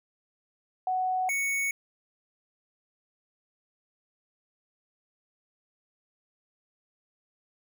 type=tone pair in turn; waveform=sine / square; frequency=743 / 2221 Hz; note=F#5 / C#7; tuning=+7 / +3 cents; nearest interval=octave + perfect fifth; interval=1896 cents; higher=second; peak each=-25 / -27 dBFS; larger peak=first; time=0.87-1.29 / 1.29-1.71 s; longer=neither; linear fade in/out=2 ms; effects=none